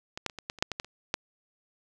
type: clicks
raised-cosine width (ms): 0.2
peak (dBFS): -19 / -11 / -26 / -22 / -16 / -29 / -6 / -15 / -15 / -30 / -9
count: 11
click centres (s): 0.175 / 0.263 / 0.298 / 0.387 / 0.499 / 0.587 / 0.625 / 0.717 / 0.799 / 0.846 / 1.141
effects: none